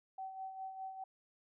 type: tone with tremolo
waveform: sine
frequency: 764 Hz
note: G5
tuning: 45 cents flat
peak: -40 dBFS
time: 0.18-1.04 s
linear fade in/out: 5 ms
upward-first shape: sine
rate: 4.9 Hz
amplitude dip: 55%
effects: none